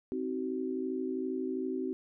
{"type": "chord", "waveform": "sine", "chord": "C diminished", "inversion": "none", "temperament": "just", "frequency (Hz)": [261.6, 314, 376.7], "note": ["C4", "Eb4", "Gb4"], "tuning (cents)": [0, 16, 31], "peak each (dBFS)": [-35, -39, -35], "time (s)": [0.12, 1.93], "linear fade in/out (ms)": 0, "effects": []}